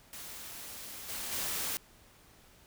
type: noise with level steps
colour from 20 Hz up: white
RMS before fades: -45 / -39 / -35 dBFS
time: 0.13-1.77 s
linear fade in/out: 0 ms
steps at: 1.08 / 1.31 s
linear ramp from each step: 20 ms
effects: pink hiss -60 dBFS RMS until 2.66 s